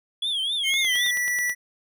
triangle tone with vibrato, 3352 Hz, G#7, 15 cents sharp, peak -22 dBFS, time 0.22-1.11 s, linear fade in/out 5 ms, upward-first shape triangle, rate 3.9 Hz, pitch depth 160 cents each way
square tone with pitch glide, 2159 to 1957.1 Hz, C#7 to B6, -46 to -16 cents, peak -23 dBFS, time 0.63-1.55 s, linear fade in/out 50 ms, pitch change -170 cents, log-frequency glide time 0.8-0.94 s
click train, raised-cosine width 0.2 ms, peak -20 dBFS, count 8, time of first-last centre 0.74-1.496 s, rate 9.26 Hz
effects none

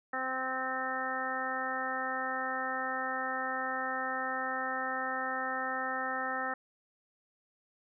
harmonic tone, 260.1 Hz, C4, 10 cents flat, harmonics 1 / 2 / 3 / 4 / 5 / 6 / 7, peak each -44 / -41 / -38 / -44 / -37 / -43 / -37 dBFS, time 0.13-6.54 s, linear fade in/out 5 ms, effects none

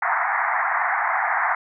pink band-pass noise, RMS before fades -22 dBFS, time 0.02-1.55 s, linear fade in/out 5 ms, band 700 to 2100 Hz, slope 96 dB/octave, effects none

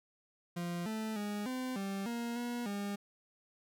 40% pulse tone with pitch steps, 173.5 / 219.1 / 206.7 / 256.1 / 196 / 235.3 / 240.5 / 202 Hz, F3 / A3 / G#3 / C4 / G3 / A#3 / B3 / G#3, -11 / -7 / -8 / -37 / 0 / +16 / -46 / -48 cents, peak -35 dBFS, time 0.56-2.96 s, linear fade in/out 10 ms, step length 300 ms, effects none

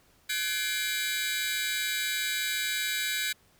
sawtooth tone cluster, 1518 / 1694 / 2126 / 2351 / 3865 Hz, F#6 / G#6 / C7 / D7 / B7, +44 / +34 / +27 / +1 / -38 cents, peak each -32 / -32 / -35 / -31 / -30 dBFS, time 0.29-3.33 s, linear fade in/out 10 ms, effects pink hiss -63 dBFS RMS until 3.59 s

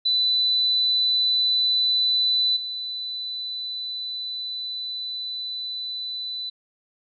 sine tone with level steps, 3992 Hz, B7, 18 cents sharp, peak -18 / -28 dBFS, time 0.05-6.5 s, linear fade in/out 10 ms, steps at 2.56 s, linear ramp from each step 10 ms, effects none

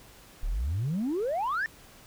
sine exponential sweep, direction up, 32.96 to 1844 Hz, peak -25 dBFS, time 0.43-1.66 s, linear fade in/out 0 ms, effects tanh soft clip ceiling -24 dBFS + pink hiss -53 dBFS RMS until 2.06 s

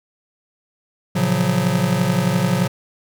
square chord, Gb major seventh, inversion first, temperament just, 115.62 / 138.75 / 173.43 / 185 Hz, Bb2 / Db3 / F3 / Gb3, -14 / +2 / -12 / 0 cents, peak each -25 / -23 / -22 / -21 dBFS, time 1.15-2.68 s, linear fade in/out 10 ms, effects none

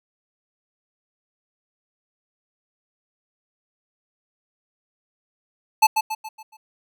square tone with echo, 872 Hz, A5, 16 cents flat, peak -11 dBFS, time 5.82-5.87 s, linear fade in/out 10 ms, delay 140 ms, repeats 5, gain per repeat -7 dB, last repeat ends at 6.57 s, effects none

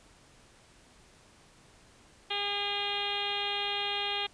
harmonic tone, 406 Hz, G#4, 39 cents flat, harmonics 1 / 2 / 3 / 4 / 5 / 6 / 7 / 8 / 9 / 10, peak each -41 / -37 / -43 / -44 / -42 / -39 / -39 / -35 / -39 / -44 dBFS, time 2.3-4.27 s, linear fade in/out 10 ms, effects pink hiss -59 dBFS RMS until 4.33 s + resampled to 22050 Hz

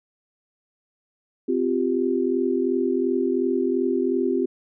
sine chord, C suspended fourth, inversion none, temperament equal with one note detuned, 259.1 / 349.2 / 392 Hz, C4 / F4 / G4, -17 / 0 / 0 cents, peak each -24 dBFS, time 1.48-4.46 s, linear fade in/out 10 ms, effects none

